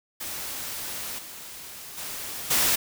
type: noise with level steps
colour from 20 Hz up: white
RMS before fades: -34 / -41 / -35 / -22 dBFS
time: 0.2-2.76 s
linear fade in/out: 10 ms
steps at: 1.18 / 1.97 / 2.5 s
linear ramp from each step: 10 ms
effects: none